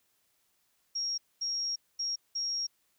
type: tone bursts at uneven times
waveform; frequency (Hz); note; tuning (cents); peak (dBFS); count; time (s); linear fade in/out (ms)
sine; 5588; F8; 0; -30; 4; 0.95-1.18 / 1.41-1.76 / 1.99-2.16 / 2.35-2.67; 10
effects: white hiss -73 dBFS RMS until 2.98 s